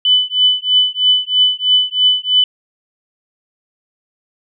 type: tone with tremolo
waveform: sine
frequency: 3000 Hz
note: F#7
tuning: 23 cents sharp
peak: -6 dBFS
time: 0.05-2.44 s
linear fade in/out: 2 ms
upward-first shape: triangle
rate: 3.1 Hz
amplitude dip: 100%
effects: none